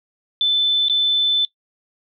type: tone with dropouts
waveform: sine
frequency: 3520 Hz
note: A7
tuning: in tune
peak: -14 dBFS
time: 0.41-1.45 s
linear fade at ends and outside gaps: 1 ms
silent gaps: 0.884-0.897 s
effects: noise-tail reverb RT60 0.1 s tail -21 dB re dry